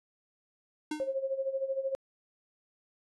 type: tone with exponential decay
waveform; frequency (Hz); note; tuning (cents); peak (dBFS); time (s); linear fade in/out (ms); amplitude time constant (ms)
square; 304.7; D#4; -36; -30; 0.91-1.14; 5; 50
type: tone with tremolo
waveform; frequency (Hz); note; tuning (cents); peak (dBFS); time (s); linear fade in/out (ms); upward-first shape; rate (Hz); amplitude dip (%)
sine; 537; C5; +45; -27; 1-1.95; 0; sine; 13; 75
effects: resampled to 24000 Hz